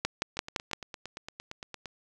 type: two click trains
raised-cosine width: 0.2 ms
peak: -22 / -10 dBFS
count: 14 / 5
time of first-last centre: 0.37-1.857 / 0.05-0.733 s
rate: 8.74 / 5.86 Hz
effects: none